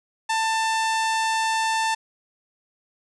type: tone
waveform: sawtooth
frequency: 890 Hz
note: A5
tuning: 20 cents sharp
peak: -17 dBFS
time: 0.29-1.95 s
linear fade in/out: 10 ms
effects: resampled to 22050 Hz + 8-bit